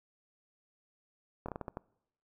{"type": "slowing click train", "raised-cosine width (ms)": 1, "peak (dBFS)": -24, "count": 7, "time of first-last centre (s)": [1.46, 1.771], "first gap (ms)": 25, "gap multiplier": 1.29, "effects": ["noise-tail reverb RT60 0.8 s tail -24 dB re dry"]}